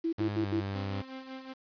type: tone bursts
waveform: sine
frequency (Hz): 329.6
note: E4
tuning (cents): 0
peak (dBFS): -27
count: 4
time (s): 0.04-0.608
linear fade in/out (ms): 10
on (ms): 88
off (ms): 72
type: tone with pitch glide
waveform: sawtooth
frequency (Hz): 103.2 to 98.54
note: G#2 to G2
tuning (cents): -10 to +10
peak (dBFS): -29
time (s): 0.18-1.02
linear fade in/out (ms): 10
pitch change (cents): -80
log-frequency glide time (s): 0.4-0.49
type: tone with tremolo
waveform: sawtooth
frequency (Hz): 262.9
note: C4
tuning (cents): +8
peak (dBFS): -35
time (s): 0.74-1.54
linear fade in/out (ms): 20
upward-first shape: sine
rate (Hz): 5.4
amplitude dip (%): 60
effects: resampled to 11025 Hz + 9-bit